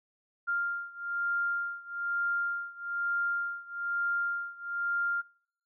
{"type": "beating tone pair", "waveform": "sine", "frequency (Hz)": [1396.9, 1398], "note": ["F6", "F6"], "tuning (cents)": [0, 1], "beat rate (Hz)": 1.1, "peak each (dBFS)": [-32, -34], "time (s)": [0.47, 5.22], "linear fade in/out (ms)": 20, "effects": ["noise-tail reverb RT60 0.6 s tail -23 dB re dry"]}